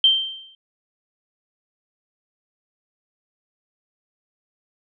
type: tone with exponential decay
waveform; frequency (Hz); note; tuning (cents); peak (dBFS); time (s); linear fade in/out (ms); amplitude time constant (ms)
sine; 3136; G7; 0; -9; 0.04-0.55; 2; 110
effects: none